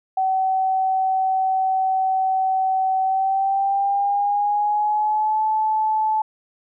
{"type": "tone with pitch glide", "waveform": "sine", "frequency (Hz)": [760, 868], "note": ["F#5", "A5"], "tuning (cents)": [46, -24], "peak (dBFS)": -17, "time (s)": [0.17, 6.22], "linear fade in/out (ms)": 5, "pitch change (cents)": 230, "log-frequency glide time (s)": [3.02, 5.43], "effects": []}